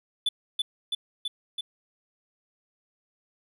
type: tone with echo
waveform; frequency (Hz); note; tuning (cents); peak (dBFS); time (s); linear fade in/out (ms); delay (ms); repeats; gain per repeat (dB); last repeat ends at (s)
triangle; 3482; A7; -19; -20; 0.26-0.29; 5; 330; 4; -2; 1.61
effects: none